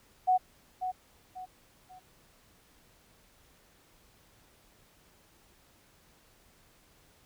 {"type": "tone with echo", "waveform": "sine", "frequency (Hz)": 740, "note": "F#5", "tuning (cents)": 0, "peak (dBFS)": -21, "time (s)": [0.27, 0.38], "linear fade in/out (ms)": 20, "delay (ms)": 540, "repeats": 3, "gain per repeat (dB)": -9, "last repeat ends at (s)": 2, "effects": ["pink hiss -63 dBFS RMS until 7.25 s"]}